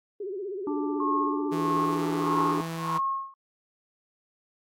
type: tone with vibrato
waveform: sine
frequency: 390 Hz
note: G4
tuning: 9 cents flat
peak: -31 dBFS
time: 0.2-2.61 s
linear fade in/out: 5 ms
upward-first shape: sine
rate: 16 Hz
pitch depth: 130 cents each way
type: harmonic tone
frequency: 293.7 Hz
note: D4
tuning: in tune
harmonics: 1 / 3 / 4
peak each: -28 / -38 / -40 dBFS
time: 0.67-2.61 s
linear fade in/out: 2 ms
type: tone with tremolo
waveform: sine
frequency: 1083 Hz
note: C#6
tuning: 41 cents flat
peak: -24 dBFS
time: 1-3.34 s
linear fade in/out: 2 ms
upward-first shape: sine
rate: 1.6 Hz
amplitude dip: 95%
type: tone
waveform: sawtooth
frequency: 164.81 Hz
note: E3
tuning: in tune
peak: -28 dBFS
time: 1.51-2.99 s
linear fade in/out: 20 ms
effects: AAC 48 kbps